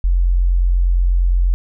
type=tone; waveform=sine; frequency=44.25 Hz; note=F1; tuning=23 cents sharp; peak=-11 dBFS; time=0.04-1.54 s; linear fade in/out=0 ms; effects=none